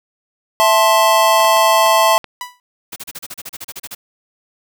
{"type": "chord", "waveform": "square", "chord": "A minor", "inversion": "second", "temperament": "just", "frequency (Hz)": [660, 880, 1056], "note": ["E5", "A5", "C6"], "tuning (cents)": [2, 0, 16], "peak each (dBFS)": -15, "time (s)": [0.6, 2.18], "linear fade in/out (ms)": 0}
{"type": "clicks", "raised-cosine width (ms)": 0.3, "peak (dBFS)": -15, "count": 6, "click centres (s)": [1.402, 1.447, 1.568, 1.863, 2.243, 2.932]}
{"type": "tone with exponential decay", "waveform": "sawtooth", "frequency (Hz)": 987, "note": "B5", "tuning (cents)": -1, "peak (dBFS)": -17, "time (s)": [2.41, 2.6], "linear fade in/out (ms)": 1, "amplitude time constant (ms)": 40}
{"type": "noise bursts", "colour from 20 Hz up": "white", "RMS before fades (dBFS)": -29, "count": 14, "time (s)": [2.92, 3.95], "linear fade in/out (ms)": 10, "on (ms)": 42, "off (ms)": 34}
{"effects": []}